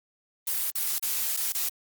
blue noise with dropouts, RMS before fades -28 dBFS, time 0.47-1.69 s, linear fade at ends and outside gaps 5 ms, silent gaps 0.705-0.753 / 0.985-1.025 / 1.366-1.372 / 1.523-1.547 s, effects Opus 32 kbps

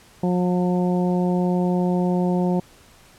harmonic tone, 179.4 Hz, F3, 47 cents sharp, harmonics 1 / 2 / 3 / 4 / 5, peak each -19 / -25 / -29 / -31 / -33 dBFS, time 0.23-2.6 s, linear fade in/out 5 ms, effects pink hiss -51 dBFS RMS until 3.18 s + low-pass 12000 Hz 12 dB/octave

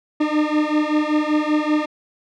40% pulse beating tone pair, 300.4 / 305.6 Hz, D4 / D#4, +39 / -31 cents, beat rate 5.2 Hz, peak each -19 dBFS, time 0.2-1.86 s, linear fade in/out 10 ms, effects low-pass 3000 Hz 12 dB/octave

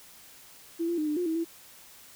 sine tone with pitch steps, 334 / 342.9 / 305.8 / 299.8 / 355.2 / 322.3 / 332.5 Hz, E4 / F4 / D#4 / D4 / F4 / E4 / E4, +23 / -32 / -30 / +36 / +29 / -39 / +15 cents, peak -26 dBFS, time 0.79-1.448 s, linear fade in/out 20 ms, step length 94 ms, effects white hiss -52 dBFS RMS until 2.15 s

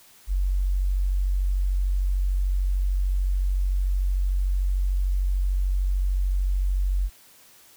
sine tone, 46.72 Hz, F#1, 18 cents sharp, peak -20 dBFS, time 0.27-7.1 s, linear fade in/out 50 ms, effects white hiss -53 dBFS RMS until 7.76 s

